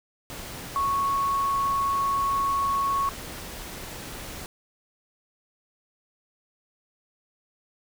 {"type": "tone in noise", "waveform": "sine", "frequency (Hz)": 1106, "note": "C#6", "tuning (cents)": -4, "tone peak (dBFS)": -22, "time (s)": [0.76, 3.09], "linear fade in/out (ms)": 0, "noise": "pink", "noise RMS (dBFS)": -38, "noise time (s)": [0.3, 4.46], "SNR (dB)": 13, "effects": []}